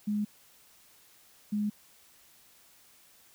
sine tone pair in turn, 208.7 / 208.7 Hz, G#3 / G#3, +9 / +9 cents, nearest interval unison, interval 0 cents, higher neither, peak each -27 / -27 dBFS, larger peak neither, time 0.07-0.25 / 1.52-1.7 s, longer neither, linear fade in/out 10 ms, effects white hiss -60 dBFS RMS until 3.34 s

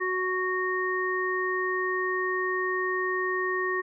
harmonic tone, 370 Hz, F#4, in tune, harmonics 1 / 3 / 5, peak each -29 / -31 / -29 dBFS, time 0-3.82 s, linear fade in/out 20 ms, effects none

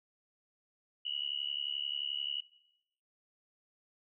sine tone with amplitude modulation, 2926 Hz, F#7, 20 cents flat, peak -30 dBFS, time 1.05-2.41 s, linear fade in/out 10 ms, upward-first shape sine, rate 71.4 Hz, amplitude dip 100%, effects noise-tail reverb RT60 0.8 s tail -19 dB re dry

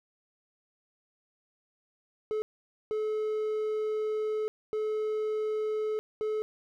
triangle tone bursts at uneven times, 430.4 Hz, A4, 38 cents flat, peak -26 dBFS, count 4, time 2.31-2.42 / 2.91-4.48 / 4.73-5.99 / 6.21-6.42 s, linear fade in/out 0 ms, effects none

